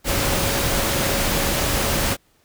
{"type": "tone in noise", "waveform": "sine", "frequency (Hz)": 555, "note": "C#5", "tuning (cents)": 2, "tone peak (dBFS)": -30, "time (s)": [0.04, 2.17], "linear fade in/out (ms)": 50, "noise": "pink", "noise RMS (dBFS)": -21, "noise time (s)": [0.04, 2.17], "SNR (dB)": -12, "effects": ["pink hiss -61 dBFS RMS until 2.44 s"]}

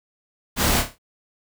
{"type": "noise with echo", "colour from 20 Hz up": "pink", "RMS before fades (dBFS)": -20, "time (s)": [0.56, 0.84], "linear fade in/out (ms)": 50, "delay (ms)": 29, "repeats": 5, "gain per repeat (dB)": -7, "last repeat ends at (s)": 0.985, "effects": []}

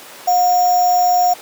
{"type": "tone with sample-and-hold", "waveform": "sine", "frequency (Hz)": 720, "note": "F#5", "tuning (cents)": -47, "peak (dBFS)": -10, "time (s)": [0.27, 1.34], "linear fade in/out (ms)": 10, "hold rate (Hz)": 6300, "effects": ["pink hiss -36 dBFS RMS until 1.41 s", "high-pass 400 Hz 12 dB/octave"]}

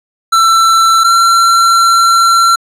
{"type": "tone pair in turn", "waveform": "square", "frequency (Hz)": [1338, 1359], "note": ["E6", "F6"], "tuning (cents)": [25, -48], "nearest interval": "unison", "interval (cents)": 27, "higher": "second", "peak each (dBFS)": -6, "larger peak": "neither", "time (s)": [[0.32, 1.04], [1.04, 2.56]], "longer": "second", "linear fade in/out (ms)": 10, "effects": ["low-pass 10000 Hz 12 dB/octave"]}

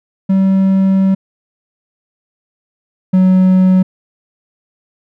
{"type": "tone pair in turn", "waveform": "triangle", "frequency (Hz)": [192, 186.1], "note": ["G3", "F#3"], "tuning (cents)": [-36, 10], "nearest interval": "minor second", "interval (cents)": 54, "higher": "first", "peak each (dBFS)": [-6, -4], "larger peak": "second", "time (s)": [[0.29, 1.15], [3.13, 3.83]], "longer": "first", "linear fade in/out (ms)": 10, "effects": []}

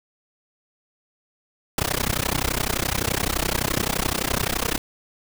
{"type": "noise with amplitude modulation", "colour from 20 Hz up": "pink", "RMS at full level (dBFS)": -20, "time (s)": [1.78, 4.78], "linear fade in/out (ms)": 2, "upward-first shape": "sine", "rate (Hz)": 31.7, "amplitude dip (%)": 100, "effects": []}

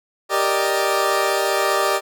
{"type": "chord", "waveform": "20% pulse", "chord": "Eb major seventh", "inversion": "first", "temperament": "equal", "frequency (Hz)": [392, 466.2, 587.3, 622.3], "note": ["G4", "Bb4", "D5", "Eb5"], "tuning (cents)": [0, 0, 0, 0], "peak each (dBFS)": [-17, -21, -17, -19], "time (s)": [0.29, 2.01], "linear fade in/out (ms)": 50, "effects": []}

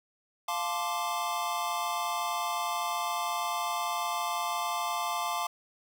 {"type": "chord", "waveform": "square", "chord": "D minor seventh", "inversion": "first", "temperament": "equal with one note detuned", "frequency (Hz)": [698.5, 872.9, 1046.5, 1174.7], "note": ["F5", "A5", "C6", "D6"], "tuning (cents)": [0, -14, 0, 0], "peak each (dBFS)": [-36, -36, -36, -36], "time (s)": [0.48, 5.47], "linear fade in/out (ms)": 5, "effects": []}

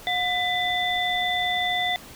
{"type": "tone cluster", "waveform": "sine", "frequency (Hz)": [721, 2002, 3537], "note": ["F#5", "B6", "A7"], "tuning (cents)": [-45, 23, 8], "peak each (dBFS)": [-26, -26, -27], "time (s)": [0.07, 1.96], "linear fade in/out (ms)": 0, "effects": ["pink hiss -44 dBFS RMS until 2.15 s"]}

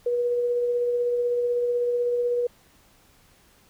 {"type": "tone with tremolo", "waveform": "sine", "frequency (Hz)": 483.8, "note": "B4", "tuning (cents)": -36, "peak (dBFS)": -20, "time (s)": [0.06, 2.47], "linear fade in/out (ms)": 5, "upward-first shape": "sine", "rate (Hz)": 16, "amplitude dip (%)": 25, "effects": ["pink hiss -58 dBFS RMS until 3.69 s"]}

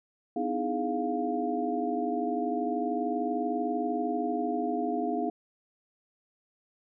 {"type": "tone cluster", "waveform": "sine", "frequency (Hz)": [251.8, 304.6, 324.9, 417.4, 704], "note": ["B3", "D#4", "E4", "G#4", "F5"], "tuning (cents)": [34, -37, -25, 9, 14], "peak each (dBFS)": [-33, -34, -36, -34, -32], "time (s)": [0.36, 5.3], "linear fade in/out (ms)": 5, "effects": []}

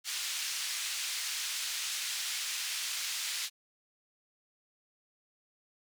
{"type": "band-pass noise", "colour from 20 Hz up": "white", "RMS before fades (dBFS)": -36, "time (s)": [0.04, 3.5], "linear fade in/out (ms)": 50, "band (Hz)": [2100, 6400], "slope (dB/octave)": 12, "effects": []}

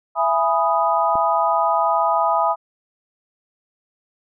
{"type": "chord", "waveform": "sine", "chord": "E major seventh", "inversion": "none", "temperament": "equal with one note detuned", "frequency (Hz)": [668.5, 830.6, 987.8, 1244.5], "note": ["E5", "G#5", "B5", "D#6"], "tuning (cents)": [24, 0, 0, 0], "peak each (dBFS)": -21, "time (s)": [0.15, 2.56], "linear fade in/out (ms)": 50}
{"type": "click", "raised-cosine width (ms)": 2, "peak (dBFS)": -19, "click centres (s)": 1.155}
{"effects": []}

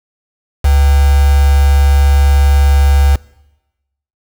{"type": "tone with quantisation", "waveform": "sine", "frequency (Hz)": 70.4, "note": "C#2", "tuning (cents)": 27, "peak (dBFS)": -6, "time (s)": [0.64, 3.16], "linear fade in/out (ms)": 10, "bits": 3, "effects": ["noise-tail reverb RT60 1.0 s tail -22 dB re dry"]}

